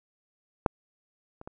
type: clicks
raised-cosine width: 1 ms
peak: -7 / -29 / -26 dBFS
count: 3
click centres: 0.662 / 1.414 / 1.475 s
effects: none